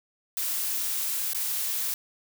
blue noise with dropouts, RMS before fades -29 dBFS, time 0.37-1.94 s, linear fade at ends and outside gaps 1 ms, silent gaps 1.333-1.347 s, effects none

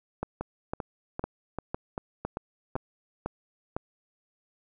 two click trains, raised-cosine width 1 ms, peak -18 / -16 dBFS, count 7 / 8, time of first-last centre 0.41-2.763 / 0.23-3.765 s, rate 2.55 / 1.98 Hz, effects none

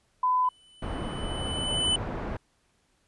sine tone, 1006 Hz, B5, 32 cents sharp, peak -21 dBFS, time 0.23-0.49 s, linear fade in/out 5 ms
square tone with exponential growth, 3003 Hz, F#7, 25 cents sharp, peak -22 dBFS, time 0.44-1.96 s, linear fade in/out 5 ms, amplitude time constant 330 ms
pink low-pass noise, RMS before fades -33 dBFS, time 0.82-2.37 s, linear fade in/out 5 ms, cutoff 1200 Hz, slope 12 dB/octave
effects pink hiss -69 dBFS RMS until 3.07 s + resampled to 24000 Hz

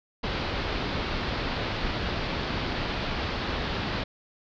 pink low-pass noise, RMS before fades -30 dBFS, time 0.23-4.04 s, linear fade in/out 10 ms, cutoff 4700 Hz, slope 48 dB/octave, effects none

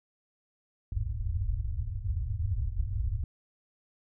white low-pass noise, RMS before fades -31 dBFS, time 0.92-3.24 s, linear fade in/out 2 ms, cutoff 110 Hz, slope 96 dB/octave, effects none

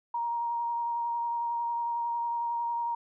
sine tone with vibrato, 940 Hz, A#5, 14 cents sharp, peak -28 dBFS, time 0.14-2.95 s, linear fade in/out 5 ms, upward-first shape sine, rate 11 Hz, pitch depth 13 cents each way, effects none

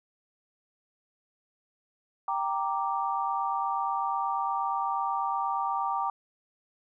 sine chord, G minor, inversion none, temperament equal, 784 / 932.3 / 1174.7 Hz, G5 / Bb5 / D6, 0 / 0 / 0 cents, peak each -31 dBFS, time 2.28-6.1 s, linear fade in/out 2 ms, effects none

